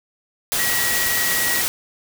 sine tone in noise, 1915 Hz, A#6, 46 cents sharp, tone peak -23 dBFS, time 0.59-1.61 s, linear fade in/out 0 ms, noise white, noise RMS -21 dBFS, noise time 0.52-1.68 s, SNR -5 dB, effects none

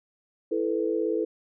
sine chord, E suspended fourth, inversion none, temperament equal with one note detuned, 329.6 / 436.7 / 493.9 Hz, E4 / A4 / B4, 0 / -13 / 0 cents, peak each -28 / -27 / -30 dBFS, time 0.51-1.25 s, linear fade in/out 10 ms, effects none

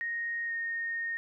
sine tone with pitch glide, 1864.7 to 1847.5 Hz, A#6 to A#6, 0 to -16 cents, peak -31 dBFS, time 0.01-1.17 s, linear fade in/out 0 ms, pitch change -16 cents, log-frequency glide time 0.46-0.52 s, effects none

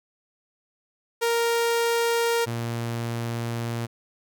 sawtooth tone pair in turn, 466.2 / 116.99 Hz, A#4 / A#2, 0 / +7 cents, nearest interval 2 octaves, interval 2393 cents, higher first, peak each -17 / -23 dBFS, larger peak first, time 1.21-2.46 / 2.46-3.87 s, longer second, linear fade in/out 20 ms, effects none

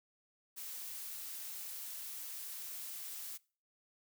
blue noise, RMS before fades -45 dBFS, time 0.56-3.38 s, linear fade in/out 20 ms, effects noise-tail reverb RT60 0.4 s tail -23 dB re dry

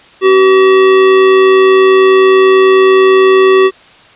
square tone with amplitude modulation, 380.7 Hz, F#4, 49 cents sharp, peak -3 dBFS, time 0.21-3.71 s, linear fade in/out 50 ms, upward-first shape sine, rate 109 Hz, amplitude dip 30%, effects white hiss -40 dBFS RMS until 4.15 s + resampled to 8000 Hz

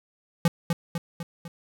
square tone with echo, 170 Hz, F3, 46 cents flat, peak -17 dBFS, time 0.45-0.48 s, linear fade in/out 2 ms, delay 250 ms, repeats 4, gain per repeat -5 dB, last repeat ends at 1.48 s, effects none

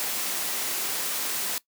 white noise, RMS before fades -29 dBFS, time 0-1.58 s, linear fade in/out 0 ms, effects noise-tail reverb RT60 0.1 s tail -19 dB re dry + high-pass 200 Hz 12 dB/octave

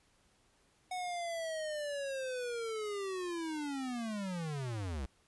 square linear sweep, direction down, 740 to 61 Hz, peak -37 dBFS, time 0.91-5.06 s, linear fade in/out 5 ms, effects pink hiss -70 dBFS RMS until 5.27 s + resampled to 24000 Hz

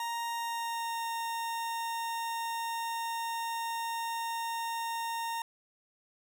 40% pulse tone with pitch glide, 932.3 to 921.6 Hz, A#5 to A#5, 0 to -20 cents, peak -32 dBFS, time 0-5.42 s, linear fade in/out 2 ms, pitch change -20 cents, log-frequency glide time 0.3-1.04 s, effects none

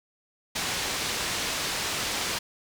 white low-pass noise, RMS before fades -30 dBFS, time 0.55-2.39 s, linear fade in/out 10 ms, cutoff 5700 Hz, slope 12 dB/octave, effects none

